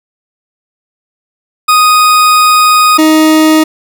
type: tone pair in turn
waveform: 40% pulse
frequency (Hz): 1244.5 / 313.2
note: D#6 / D#4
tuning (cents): 0 / +11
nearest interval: 2 octaves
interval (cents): 2389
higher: first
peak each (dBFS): -3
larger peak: neither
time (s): 1.68-2.98 / 2.98-3.64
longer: first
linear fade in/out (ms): 10
effects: none